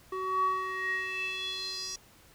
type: tone with band-pass filter sweep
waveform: square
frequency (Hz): 376.3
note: F#4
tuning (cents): +29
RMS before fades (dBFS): -33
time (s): 0.12-1.96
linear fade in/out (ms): 5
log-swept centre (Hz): 810 to 5700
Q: 6.1
effects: pink hiss -58 dBFS RMS until 2.34 s